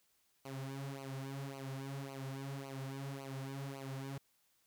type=tone with flanger; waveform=sawtooth; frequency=136.1 Hz; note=C#3; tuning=31 cents flat; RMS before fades=-44 dBFS; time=0.45-4.18 s; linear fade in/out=5 ms; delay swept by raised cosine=0.56 to 5.86 ms; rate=1.8 Hz; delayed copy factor=-0.9; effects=white hiss -75 dBFS RMS until 4.66 s